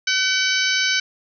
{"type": "harmonic tone with a mistuned harmonic", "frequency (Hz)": 759, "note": "F#5", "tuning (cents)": 44, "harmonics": [2, 3, 4, 5, 6, 7, 8], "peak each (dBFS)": [-22, -24, -25, -26, -27, -27, -28], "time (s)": [0.07, 1], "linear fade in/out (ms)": 5, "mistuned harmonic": 5, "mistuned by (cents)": 53, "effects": []}